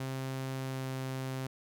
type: tone with pitch glide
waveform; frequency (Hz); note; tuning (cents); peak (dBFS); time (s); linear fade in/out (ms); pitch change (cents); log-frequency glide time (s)
sawtooth; 132.5 to 131.66; C3 to C3; +22 to +11; -31; 0-1.47; 5; -11; 0.57-0.89
effects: none